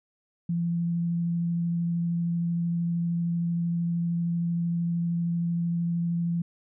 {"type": "tone with vibrato", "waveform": "sine", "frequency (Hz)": 170.3, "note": "F3", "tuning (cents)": -43, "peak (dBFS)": -24, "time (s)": [0.49, 6.42], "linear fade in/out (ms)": 5, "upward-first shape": "triangle", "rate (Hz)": 13, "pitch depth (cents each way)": 11, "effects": []}